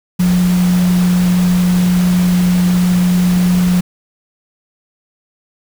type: tone in noise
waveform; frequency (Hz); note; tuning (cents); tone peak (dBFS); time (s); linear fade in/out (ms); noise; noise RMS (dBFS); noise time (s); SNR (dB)
sine; 179.4; F3; +47; -9; 0.19-3.81; 10; pink; -25; 0.19-3.81; +13
effects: none